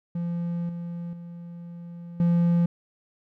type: tone with level steps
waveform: triangle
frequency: 171.7 Hz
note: F3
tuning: 29 cents flat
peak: -24 / -29 / -35 / -16 dBFS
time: 0.15-2.66 s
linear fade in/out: 5 ms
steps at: 0.69 / 1.13 / 2.2 s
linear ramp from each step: 2 ms
effects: none